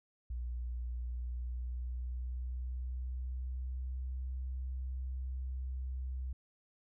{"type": "tone with pitch glide", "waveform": "sine", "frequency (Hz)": [60.3, 64.26], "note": ["B1", "C2"], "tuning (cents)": [-41, -31], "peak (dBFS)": -36, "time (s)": [0.3, 6.33], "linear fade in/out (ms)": 5, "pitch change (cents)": 110, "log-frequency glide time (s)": [0.82, 4.2], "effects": []}